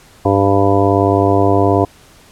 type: harmonic tone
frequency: 98.8 Hz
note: G2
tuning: 14 cents sharp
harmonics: 1 / 2 / 3 / 4 / 5 / 6 / 7 / 9 / 10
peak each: -16 / -27 / -16 / -16 / -19 / -22 / -16 / -24 / -21 dBFS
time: 0.25-1.85 s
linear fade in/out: 5 ms
effects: pink hiss -45 dBFS RMS until 2.31 s + low-pass 12000 Hz 12 dB/octave